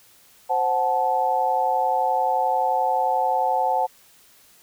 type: chord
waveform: sine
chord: F# diminished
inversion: second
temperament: equal with one note detuned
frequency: 523.3 / 740 / 871.4 Hz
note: C5 / F#5 / A5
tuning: 0 / 0 / -17 cents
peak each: -26 / -22 / -22 dBFS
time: 0.49-3.87 s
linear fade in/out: 20 ms
effects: white hiss -54 dBFS RMS until 4.62 s